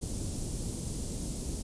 pink band-stop noise, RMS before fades -35 dBFS, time 0.01-1.63 s, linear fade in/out 20 ms, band 320 to 8300 Hz, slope 12 dB/octave, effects resampled to 22050 Hz

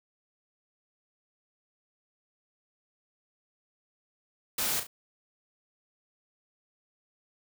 white noise with echo, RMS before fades -30 dBFS, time 4.58-4.8 s, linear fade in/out 5 ms, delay 35 ms, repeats 2, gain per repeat -8 dB, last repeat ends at 4.87 s, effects none

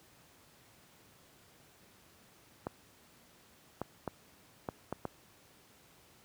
clicks, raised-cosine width 1 ms, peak -21 dBFS, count 6, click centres 2.669 / 3.816 / 4.077 / 4.688 / 4.926 / 5.053 s, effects pink hiss -62 dBFS RMS until 6.24 s + high-pass 80 Hz 12 dB/octave

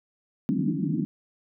pink band-pass noise, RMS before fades -26 dBFS, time 0.49-1.05 s, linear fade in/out 0 ms, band 150 to 320 Hz, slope 96 dB/octave, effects none

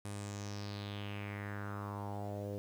sawtooth tone with low-pass filter sweep, 101.9 Hz, G#2, 32 cents flat, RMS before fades -42 dBFS, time 0.05-2.58 s, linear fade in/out 0 ms, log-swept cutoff 10000 to 480 Hz, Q 4.1, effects 10-bit

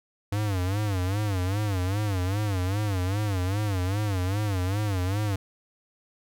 square tone with vibrato, 98 Hz, G2, in tune, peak -25 dBFS, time 0.32-5.36 s, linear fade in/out 5 ms, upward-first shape sine, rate 2.5 Hz, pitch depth 150 cents each way, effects none

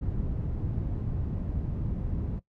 white low-pass noise, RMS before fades -31 dBFS, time 0.01-2.4 s, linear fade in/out 20 ms, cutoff 120 Hz, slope 12 dB/octave, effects noise-tail reverb RT60 0.1 s tail -17 dB re dry

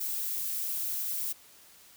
violet noise, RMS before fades -33 dBFS, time 0-1.33 s, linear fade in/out 10 ms, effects white hiss -56 dBFS RMS until 1.96 s

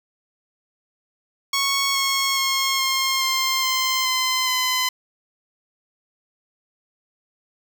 10% pulse tone with pitch steps, 1105 / 1092.3 / 1079.8 / 1067.4 / 1055.1 / 1043 / 1031 / 1019.2 Hz, C#6 / C#6 / C#6 / C6 / C6 / C6 / C6 / C6, -6 / -26 / -46 / +34 / +14 / -6 / -26 / -46 cents, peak -11 dBFS, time 1.53-4.89 s, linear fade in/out 5 ms, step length 420 ms, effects none

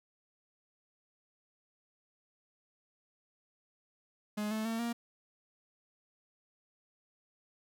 45% pulse tone with pitch steps, 210 / 218 / 226.4 / 235 Hz, G#3 / A3 / A3 / A#3, +19 / -16 / +50 / +14 cents, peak -33 dBFS, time 4.37-4.93 s, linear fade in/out 10 ms, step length 140 ms, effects none

